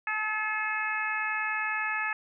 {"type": "harmonic tone with a mistuned harmonic", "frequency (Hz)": 429.7, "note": "A4", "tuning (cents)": -41, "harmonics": [2, 3, 4, 5, 6], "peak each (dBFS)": [-36, -35, -31, -36, -35], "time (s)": [0.07, 2.13], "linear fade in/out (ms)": 2, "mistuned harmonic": 2, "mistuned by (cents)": 16, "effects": []}